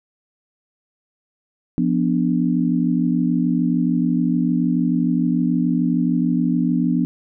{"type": "chord", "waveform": "sine", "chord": "B diminished", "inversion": "second", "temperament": "equal", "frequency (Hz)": [174.61, 246.9, 293.7], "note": ["F3", "B3", "D4"], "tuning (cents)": [0, 0, 0], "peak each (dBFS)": [-20, -19, -22], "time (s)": [1.78, 7.05], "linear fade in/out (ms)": 0, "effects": []}